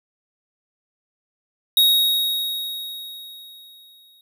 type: tone with exponential decay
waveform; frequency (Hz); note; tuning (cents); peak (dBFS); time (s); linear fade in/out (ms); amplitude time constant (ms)
square; 3768; A#7; +18; -12; 1.77-4.21; 2; 530
effects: none